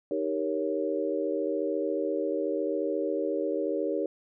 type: chord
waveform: sine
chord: Eb dominant seventh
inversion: none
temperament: equal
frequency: 311.1 / 392 / 466.2 / 554.4 Hz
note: Eb4 / G4 / Bb4 / Db5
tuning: 0 / 0 / 0 / 0 cents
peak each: -32 dBFS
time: 0.11-4.06 s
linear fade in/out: 2 ms
effects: none